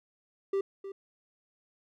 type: tone with echo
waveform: triangle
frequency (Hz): 392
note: G4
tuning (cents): 0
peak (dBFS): -24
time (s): 0.53-0.61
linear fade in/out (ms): 5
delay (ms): 310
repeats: 1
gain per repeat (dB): -12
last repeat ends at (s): 0.92
effects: none